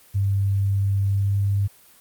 sine tone with pitch glide, 98.8 to 99.72 Hz, G2 to G2, +14 to +30 cents, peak -18 dBFS, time 0.14-1.68 s, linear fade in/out 20 ms, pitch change +16 cents, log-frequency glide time 1.09-1.33 s, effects white hiss -52 dBFS RMS until 2 s + Opus 24 kbps

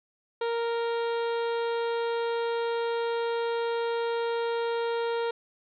harmonic tone, 465.5 Hz, A#4, 2 cents flat, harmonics 1 / 2 / 3 / 4 / 5 / 6 / 7 / 8 / 9, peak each -27 / -34 / -39 / -45 / -47 / -49 / -47 / -48 / -51 dBFS, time 0.41-5.31 s, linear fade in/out 5 ms, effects none

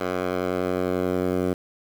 10% pulse tone with band-pass filter sweep, 91 Hz, F#2, 28 cents flat, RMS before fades -25 dBFS, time 0-1.54 s, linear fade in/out 10 ms, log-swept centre 880 to 340 Hz, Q 0.72, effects 7-bit

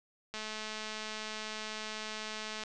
click train, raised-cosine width 0.2 ms, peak -23 dBFS, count 497, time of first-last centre 0.34-2.636 s, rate 216 Hz, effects resampled to 22050 Hz

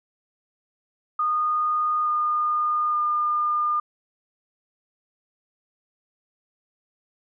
sine tone with pitch steps, 1228 / 1218.1 / 1208.3 Hz, D#6 / D#6 / D6, -23 / -37 / +49 cents, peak -20 dBFS, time 1.19-3.8 s, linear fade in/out 5 ms, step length 870 ms, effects none

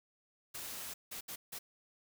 white noise bursts at uneven times, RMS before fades -44 dBFS, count 4, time 0.54-0.94 / 1.11-1.21 / 1.28-1.36 / 1.52-1.59 s, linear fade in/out 10 ms, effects none

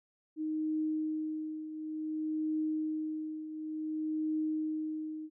sine tone with tremolo, 311.1 Hz, D#4, in tune, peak -29 dBFS, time 0.36-5.3 s, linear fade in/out 50 ms, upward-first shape triangle, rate 0.56 Hz, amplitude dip 70%, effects none

